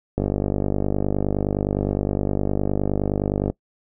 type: click train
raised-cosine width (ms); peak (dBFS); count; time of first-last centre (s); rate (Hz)
2; -8; 166; 0.18-3.5; 49.7
effects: noise-tail reverb RT60 0.1 s tail -22 dB re dry